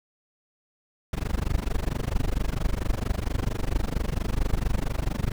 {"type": "noise with amplitude modulation", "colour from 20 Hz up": "brown", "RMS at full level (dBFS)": -22, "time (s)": [1.13, 5.32], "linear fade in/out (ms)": 2, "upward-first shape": "sine", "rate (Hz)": 24.4, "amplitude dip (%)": 100, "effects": []}